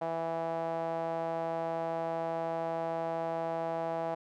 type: tone with band-pass filter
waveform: sawtooth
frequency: 164.81 Hz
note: E3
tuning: in tune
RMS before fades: -34 dBFS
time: 0.01-4.15 s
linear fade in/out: 10 ms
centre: 720 Hz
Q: 3.9
effects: none